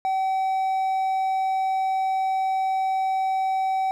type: tone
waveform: triangle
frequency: 764 Hz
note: G5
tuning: 45 cents flat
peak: -19 dBFS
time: 0.05-3.91 s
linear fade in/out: 0 ms
effects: none